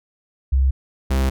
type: tone pair in turn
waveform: sine / 45% pulse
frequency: 66.5 / 66.27 Hz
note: C2 / C2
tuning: +29 / +23 cents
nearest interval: unison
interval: 6 cents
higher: first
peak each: -13 / -16 dBFS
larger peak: first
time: 0.52-0.71 / 1.1-1.3 s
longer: second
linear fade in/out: 10 ms
effects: none